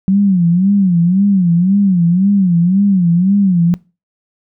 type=tone with vibrato; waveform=sine; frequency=185 Hz; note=F#3; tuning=in tune; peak=-8 dBFS; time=0.08-3.74 s; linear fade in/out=0 ms; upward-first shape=sine; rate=1.9 Hz; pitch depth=160 cents each way; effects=noise-tail reverb RT60 0.3 s tail -23 dB re dry